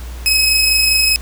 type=tone pair together; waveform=sawtooth; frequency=2552 / 5129 Hz; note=D#7 / E8; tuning=+43 / -48 cents; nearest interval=octave; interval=1209 cents; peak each=-11 dBFS; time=0.26-1.16 s; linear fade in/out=0 ms; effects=added 60 Hz sine -26 dBFS peak until 1.21 s + pink hiss -38 dBFS RMS until 1.21 s